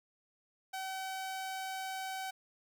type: tone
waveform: sawtooth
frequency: 762 Hz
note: G5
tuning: 49 cents flat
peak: -34 dBFS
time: 0.73-2.31 s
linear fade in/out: 10 ms
effects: none